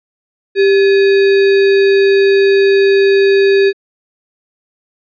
sine tone with sample-and-hold, 393.7 Hz, G4, 8 cents sharp, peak -6 dBFS, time 0.55-3.73 s, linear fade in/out 50 ms, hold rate 2100 Hz, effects resampled to 11025 Hz

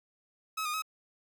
sawtooth tone with pitch steps, 1283 / 1223 / 1277 Hz, E6 / D#6 / D#6, -47 / -30 / +45 cents, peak -28 dBFS, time 0.57-0.822 s, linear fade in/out 10 ms, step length 84 ms, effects none

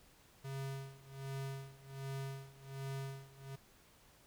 square tone with tremolo, 135.9 Hz, C#3, 34 cents flat, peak -40 dBFS, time 0.44-3.56 s, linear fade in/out 10 ms, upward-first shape sine, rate 1.3 Hz, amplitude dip 90%, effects pink hiss -65 dBFS RMS until 4.26 s

